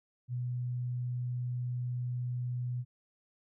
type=tone; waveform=sine; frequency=123.47 Hz; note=B2; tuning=in tune; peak=-32 dBFS; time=0.28-2.85 s; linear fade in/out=50 ms; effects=none